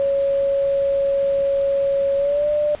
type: tone with pitch glide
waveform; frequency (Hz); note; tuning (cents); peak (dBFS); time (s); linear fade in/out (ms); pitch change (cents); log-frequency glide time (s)
sine; 554.4 to 594.2; C#5 to D5; 0 to +20; -16; 0-2.75; 0; +120; 2.16-2.49
effects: pink hiss -41 dBFS RMS until 2.8 s + resampled to 8000 Hz